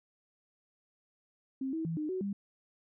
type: tone with pitch steps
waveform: sine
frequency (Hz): 266 / 322.8 / 164.2 / 305 / 373 / 199.7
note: C4 / E4 / E3 / D#4 / F#4 / G3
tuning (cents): +29 / -36 / -6 / -34 / +14 / +32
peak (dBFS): -32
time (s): 1.61-2.33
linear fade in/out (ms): 5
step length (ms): 120
effects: none